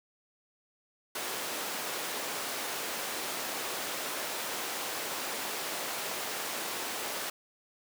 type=high-pass noise; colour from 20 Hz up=pink; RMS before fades=-36 dBFS; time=1.15-7.3 s; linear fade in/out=5 ms; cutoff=420 Hz; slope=12 dB/octave; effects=none